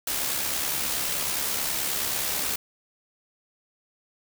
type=noise with amplitude modulation; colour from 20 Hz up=white; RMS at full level=-26 dBFS; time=0.07-2.56 s; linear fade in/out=5 ms; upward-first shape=sine; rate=69.4 Hz; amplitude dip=40%; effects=none